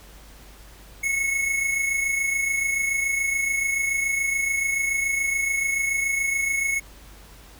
square tone pair together, 2190 / 2217 Hz, C#7 / C#7, -22 / 0 cents, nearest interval unison, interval 22 cents, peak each -23 / -31 dBFS, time 1.03-6.8 s, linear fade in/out 10 ms, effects added 50 Hz sine -46 dBFS peak until 7.59 s + pink hiss -49 dBFS RMS until 7.59 s

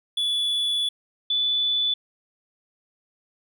triangle / sine tone pair in turn, 3434 / 3478 Hz, A7 / A7, -43 / -21 cents, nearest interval unison, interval 22 cents, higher second, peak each -20 dBFS, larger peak neither, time 0.17-0.89 / 1.3-1.94 s, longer first, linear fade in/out 5 ms, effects none

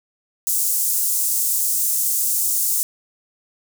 pink high-pass noise, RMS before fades -20 dBFS, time 0.47-2.83 s, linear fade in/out 0 ms, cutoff 7400 Hz, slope 24 dB/octave, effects none

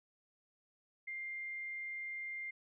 sine tone, 2100 Hz, C7, 6 cents sharp, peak -40 dBFS, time 1.07-2.51 s, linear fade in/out 10 ms, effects none

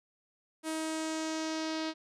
sawtooth tone with low-pass filter sweep, 317.3 Hz, D#4, 34 cents sharp, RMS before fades -35 dBFS, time 0.63-1.94 s, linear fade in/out 50 ms, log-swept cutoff 10000 to 4500 Hz, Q 2.3, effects none

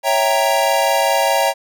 square chord, C# diminished seventh, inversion none, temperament equal, 554.4 / 659.3 / 784 / 932.3 Hz, C#5 / E5 / G5 / Bb5, 0 / 0 / 0 / 0 cents, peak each -20 dBFS, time 0.03-1.54 s, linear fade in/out 50 ms, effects none

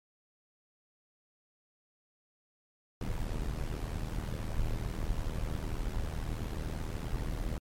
brown noise with amplitude modulation, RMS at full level -31 dBFS, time 3.01-7.58 s, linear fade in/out 2 ms, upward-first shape sine, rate 78.4 Hz, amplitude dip 80%, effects MP3 64 kbps

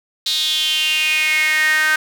sawtooth tone with high-pass filter sweep, 310 Hz, D#4, 6 cents flat, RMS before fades -17 dBFS, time 0.26-1.96 s, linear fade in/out 5 ms, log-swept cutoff 3900 to 1600 Hz, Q 7, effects none

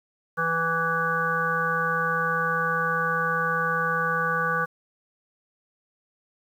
harmonic tone, 165 Hz, E3, 2 cents sharp, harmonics 1 / 3 / 5 / 7 / 9 / 10, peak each -33 / -31 / -36 / -26 / -26 / -34 dBFS, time 0.37-4.66 s, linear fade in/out 20 ms, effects 9-bit

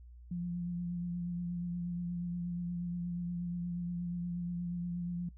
sine tone with vibrato, 174.61 Hz, F3, in tune, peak -34 dBFS, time 0.31-5.29 s, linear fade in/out 5 ms, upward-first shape triangle, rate 8.4 Hz, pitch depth 28 cents each way, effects noise-tail reverb RT60 0.1 s tail -21 dB re dry + added 60 Hz sine -50 dBFS peak until 5.37 s

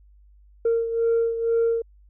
sine beating tone pair, 460 / 462.1 Hz, A#4 / A#4, -23 / -15 cents, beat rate 2.1 Hz, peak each -19 / -25 dBFS, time 0.65-1.82 s, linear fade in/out 5 ms, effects tanh soft clip ceiling -15 dBFS + added 50 Hz sine -50 dBFS peak until 2.09 s

